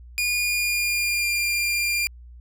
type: tone with pitch glide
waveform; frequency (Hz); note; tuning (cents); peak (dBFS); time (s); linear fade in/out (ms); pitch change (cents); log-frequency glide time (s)
sawtooth; 2437 to 2395; D#7 to D7; -37 to +33; -18; 0.18-2.07; 0; -30; 0.34-1.4
effects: added 60 Hz sine -41 dBFS peak until 2.4 s